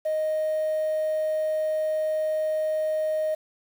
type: tone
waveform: sine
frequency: 622.3 Hz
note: D#5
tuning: in tune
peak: -21 dBFS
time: 0.05-3.35 s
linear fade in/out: 10 ms
effects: tanh soft clip ceiling -21 dBFS + 8-bit